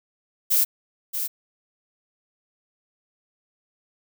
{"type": "noise with echo", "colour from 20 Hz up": "violet", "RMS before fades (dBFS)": -19, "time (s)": [0.5, 0.65], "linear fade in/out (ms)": 20, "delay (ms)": 630, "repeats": 1, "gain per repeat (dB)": -8, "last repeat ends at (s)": 1.28, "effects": []}